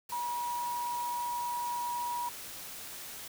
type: tone in noise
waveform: sine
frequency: 963 Hz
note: B5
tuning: 44 cents flat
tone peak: -32 dBFS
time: 0.12-2.29 s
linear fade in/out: 5 ms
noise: white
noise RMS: -44 dBFS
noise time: 0.09-3.28 s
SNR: +9 dB
effects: none